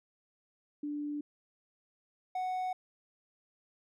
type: tone pair in turn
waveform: sine / triangle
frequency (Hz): 293.7 / 740.1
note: D4 / F#5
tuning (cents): 0 / 0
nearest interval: octave + major third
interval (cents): 1600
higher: second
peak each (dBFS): -34 / -30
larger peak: second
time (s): 0.83-1.21 / 2.35-2.73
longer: neither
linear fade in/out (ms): 5
effects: none